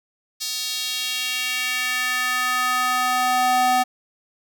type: tone with high-pass filter sweep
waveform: square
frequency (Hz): 251.6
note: B3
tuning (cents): +32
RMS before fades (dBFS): -22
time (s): 0.4-3.84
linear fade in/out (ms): 20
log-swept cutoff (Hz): 4700 to 640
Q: 2.1
effects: none